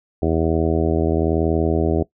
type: harmonic tone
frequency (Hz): 81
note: E2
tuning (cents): -30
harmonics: 1 / 2 / 3 / 4 / 5 / 6 / 7 / 8 / 9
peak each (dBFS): -22 / -25 / -25 / -22 / -23 / -30 / -29 / -28 / -31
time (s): 0.22-2.03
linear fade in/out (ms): 5
effects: noise-tail reverb RT60 0.1 s tail -19 dB re dry

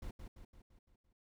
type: noise with echo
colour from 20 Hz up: brown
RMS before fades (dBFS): -44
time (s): 0.02-0.11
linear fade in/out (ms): 5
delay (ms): 170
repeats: 6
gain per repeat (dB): -5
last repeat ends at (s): 1.13
effects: none

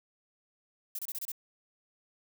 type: noise bursts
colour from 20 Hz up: violet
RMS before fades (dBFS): -37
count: 6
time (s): 0.95-1.318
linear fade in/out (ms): 2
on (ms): 38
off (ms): 28
effects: none

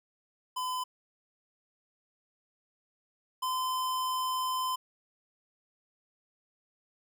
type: tone pair in turn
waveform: square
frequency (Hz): 1013 / 1025.4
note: B5 / C6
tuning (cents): +44 / -35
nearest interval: unison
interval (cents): 21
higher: second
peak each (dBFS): -32 / -30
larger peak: second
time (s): 0.56-0.84 / 3.42-4.76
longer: second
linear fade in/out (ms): 10
effects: none

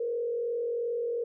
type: tone with frequency modulation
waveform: sine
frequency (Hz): 472.3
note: A#4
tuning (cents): +23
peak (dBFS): -28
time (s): 0-1.24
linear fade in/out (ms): 5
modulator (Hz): 42.7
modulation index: 0.55
effects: none

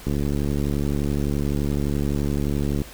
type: click train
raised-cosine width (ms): 3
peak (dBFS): -12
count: 198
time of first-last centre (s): 0.07-2.818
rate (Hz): 71.7
effects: added 50 Hz sine -44 dBFS peak until 2.93 s + pink hiss -42 dBFS RMS until 2.93 s

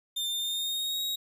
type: tone with pitch glide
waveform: 40% pulse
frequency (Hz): 3598 to 3790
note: A7 to A#7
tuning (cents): +38 to +28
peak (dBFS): -28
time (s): 0.16-1.16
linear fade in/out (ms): 10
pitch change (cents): +90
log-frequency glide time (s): 0.36-1.02
effects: none

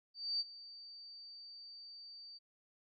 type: tone with ADSR envelope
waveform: sine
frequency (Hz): 4619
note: D8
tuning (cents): -30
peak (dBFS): -32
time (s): 0.14-2.39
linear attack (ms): 260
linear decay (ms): 33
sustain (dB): -18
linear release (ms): 23
effects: none

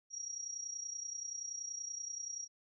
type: tone with amplitude modulation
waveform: sine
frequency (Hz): 5680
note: F8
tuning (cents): +28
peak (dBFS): -37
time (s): 0.1-2.48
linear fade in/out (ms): 50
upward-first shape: sine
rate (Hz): 30.5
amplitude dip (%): 70
effects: none

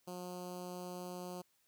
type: tone with notch filter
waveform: 10% pulse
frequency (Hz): 179.6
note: F3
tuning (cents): +49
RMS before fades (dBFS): -45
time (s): 0.07-1.42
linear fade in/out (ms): 10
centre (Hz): 2000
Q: 0.55
effects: white hiss -75 dBFS RMS until 1.67 s

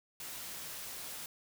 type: noise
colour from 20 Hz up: white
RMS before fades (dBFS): -44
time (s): 0.2-1.26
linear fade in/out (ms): 2
effects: none

